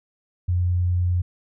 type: tone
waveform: sine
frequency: 89 Hz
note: F2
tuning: 33 cents sharp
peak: -18 dBFS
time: 0.48-1.22 s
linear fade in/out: 10 ms
effects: none